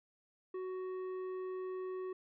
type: tone with tanh clipping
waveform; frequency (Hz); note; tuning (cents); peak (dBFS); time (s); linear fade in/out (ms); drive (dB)
sine; 371.9; F#4; +9; -40; 0.54-2.13; 5; 9
effects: none